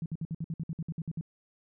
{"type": "tone bursts", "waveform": "sine", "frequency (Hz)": 162, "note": "E3", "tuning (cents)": -30, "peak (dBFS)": -31, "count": 13, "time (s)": [0.02, 1.211], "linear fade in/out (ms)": 2, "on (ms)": 39, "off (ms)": 57, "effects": []}